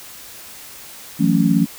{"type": "chord", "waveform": "sine", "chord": "F# minor seventh", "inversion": "third", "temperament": "just", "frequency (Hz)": [166.5, 185, 222, 277.5], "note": ["E3", "F#3", "A3", "C#4"], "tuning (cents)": [18, 0, 16, 2], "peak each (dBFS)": -18, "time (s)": [1.19, 1.66], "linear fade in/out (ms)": 20, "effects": ["white hiss -38 dBFS RMS until 1.78 s"]}